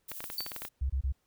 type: noise with tremolo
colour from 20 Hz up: violet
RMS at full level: -41 dBFS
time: 0.08-0.69 s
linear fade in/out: 10 ms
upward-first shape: sine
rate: 13 Hz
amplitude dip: 40%
type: clicks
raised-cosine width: 0.3 ms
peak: -23 dBFS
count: 10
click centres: 0.117 / 0.205 / 0.241 / 0.301 / 0.406 / 0.464 / 0.518 / 0.563 / 0.62 / 0.651 s
type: tone with exponential decay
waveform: square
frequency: 4547 Hz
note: C#8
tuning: 43 cents sharp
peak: -30 dBFS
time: 0.38-0.58 s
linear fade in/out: 2 ms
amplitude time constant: 42 ms
type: tone bursts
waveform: sine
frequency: 66.7 Hz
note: C2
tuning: 34 cents sharp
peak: -27 dBFS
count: 3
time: 0.81-1.124 s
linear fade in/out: 10 ms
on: 88 ms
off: 25 ms
effects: pink hiss -75 dBFS RMS until 1.26 s